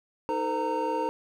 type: tone cluster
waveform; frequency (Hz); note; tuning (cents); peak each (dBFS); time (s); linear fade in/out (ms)
triangle; 313.1 / 444.2 / 508 / 922; D#4 / A4 / B4 / A#5; +11 / +16 / +49 / -19; -32 / -31 / -30 / -27; 0.29-1.09; 0
effects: none